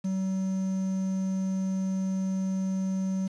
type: tone with quantisation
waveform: triangle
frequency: 190 Hz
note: F#3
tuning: 46 cents sharp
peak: -24 dBFS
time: 0.04-3.28 s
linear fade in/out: 10 ms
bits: 8
effects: resampled to 24000 Hz